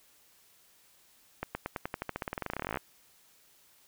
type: accelerating click train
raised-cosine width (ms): 0.5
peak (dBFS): -18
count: 28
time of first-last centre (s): 1.43-2.772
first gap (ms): 120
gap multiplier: 0.92
effects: white hiss -63 dBFS RMS until 3.87 s